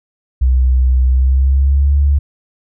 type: tone with pitch glide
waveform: sine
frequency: 63.7 to 71.09 Hz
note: C2 to C#2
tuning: -46 to +44 cents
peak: -8 dBFS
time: 0.41-2.19 s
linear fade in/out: 10 ms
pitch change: +190 cents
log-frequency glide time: 1.08-1.94 s
effects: none